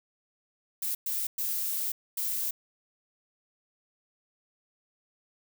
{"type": "noise bursts at uneven times", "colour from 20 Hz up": "violet", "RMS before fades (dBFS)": -31, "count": 4, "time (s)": [[0.82, 0.95], [1.06, 1.27], [1.38, 1.92], [2.17, 2.51]], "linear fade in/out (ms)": 5, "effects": []}